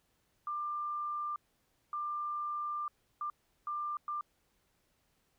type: tone bursts at uneven times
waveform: sine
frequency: 1191 Hz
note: D6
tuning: 24 cents sharp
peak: -34 dBFS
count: 5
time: 0.47-1.36 / 1.93-2.88 / 3.21-3.3 / 3.67-3.97 / 4.08-4.21 s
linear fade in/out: 2 ms
effects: pink hiss -75 dBFS RMS until 5.38 s